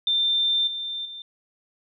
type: tone with level steps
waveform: sine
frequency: 3580 Hz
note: A7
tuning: 29 cents sharp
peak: -19 / -28 / -35 dBFS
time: 0.07-1.22 s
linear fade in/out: 2 ms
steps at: 0.67 / 1.05 s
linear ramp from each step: 5 ms
effects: none